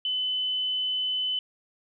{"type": "tone", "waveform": "sine", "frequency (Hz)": 3020, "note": "F#7", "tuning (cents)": 35, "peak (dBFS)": -25, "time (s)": [0.05, 1.39], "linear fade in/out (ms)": 2, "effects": []}